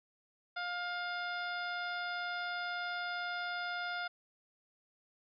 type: harmonic tone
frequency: 707 Hz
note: F5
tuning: 21 cents sharp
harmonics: 1 / 2 / 3 / 4 / 5 / 6 / 7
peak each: -41 / -38 / -47 / -53 / -47 / -56 / -51 dBFS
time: 0.56-4.08 s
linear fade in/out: 10 ms
effects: none